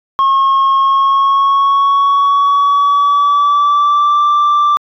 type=tone with pitch glide; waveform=sine; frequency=1084 to 1175.3 Hz; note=C#6 to D6; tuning=-39 to +1 cents; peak=-5 dBFS; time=0.19-4.77 s; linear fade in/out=0 ms; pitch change=+140 cents; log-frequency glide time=0.78-4.24 s; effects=tanh soft clip ceiling -7 dBFS